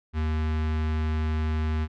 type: tone with notch filter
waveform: square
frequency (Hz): 78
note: D#2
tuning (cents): +5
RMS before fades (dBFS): -26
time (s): 0.13-1.88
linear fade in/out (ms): 50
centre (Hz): 570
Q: 1.4
effects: low-pass 3000 Hz 12 dB/octave